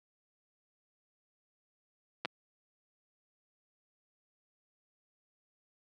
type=clicks; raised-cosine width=0.3 ms; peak=-17 / -20 dBFS; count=2; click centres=2.25 / 2.256 s; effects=high-pass 200 Hz 12 dB/octave